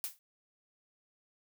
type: noise with exponential decay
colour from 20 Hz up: blue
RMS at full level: -33 dBFS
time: 0.04-0.19 s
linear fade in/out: 0 ms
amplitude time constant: 31 ms
effects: none